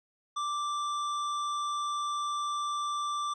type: tone with tanh clipping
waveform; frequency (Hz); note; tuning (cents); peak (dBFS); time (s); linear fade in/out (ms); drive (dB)
sine; 1174.7; D6; 0; -32; 0.36-3.34; 10; 15
effects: resampled to 22050 Hz